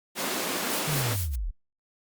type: high-pass noise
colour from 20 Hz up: pink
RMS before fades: -30 dBFS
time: 0.15-1.17 s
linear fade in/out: 50 ms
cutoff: 210 Hz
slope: 24 dB/octave
type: noise with tremolo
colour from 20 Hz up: blue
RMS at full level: -32 dBFS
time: 0.69-1.36 s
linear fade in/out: 10 ms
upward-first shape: sine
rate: 4.5 Hz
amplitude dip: 95%
type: linear sweep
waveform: sine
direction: down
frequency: 159.2 to 31.62 Hz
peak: -27 dBFS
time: 0.87-1.51 s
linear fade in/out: 10 ms
effects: Opus 48 kbps